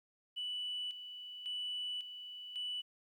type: tone with tremolo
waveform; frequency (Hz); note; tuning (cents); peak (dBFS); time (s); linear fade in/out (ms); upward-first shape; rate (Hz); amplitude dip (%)
sine; 2967; F#7; +4; -36; 0.36-2.82; 20; square; 0.91; 65
effects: tanh soft clip ceiling -33 dBFS + 12-bit